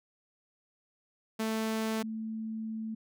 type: tone pair in turn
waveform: sawtooth / sine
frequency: 220.9 / 220.9 Hz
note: A3 / A3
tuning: +7 / +7 cents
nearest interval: unison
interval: 0 cents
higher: neither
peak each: -26 / -34 dBFS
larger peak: first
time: 1.39-2.03 / 2.03-2.95 s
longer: second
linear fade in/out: 10 ms
effects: none